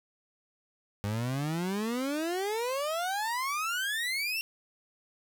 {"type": "exponential sweep", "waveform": "30% pulse", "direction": "up", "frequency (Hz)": [99.7, 2764], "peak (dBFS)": -27, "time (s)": [1.04, 4.41], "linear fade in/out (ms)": 0, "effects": []}